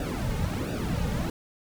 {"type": "noise with flanger", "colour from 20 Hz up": "brown", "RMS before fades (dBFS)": -29, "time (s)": [0, 1.3], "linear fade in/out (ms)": 2, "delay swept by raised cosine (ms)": [0.93, 3.03], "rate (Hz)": 1.4, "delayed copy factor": -0.9, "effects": []}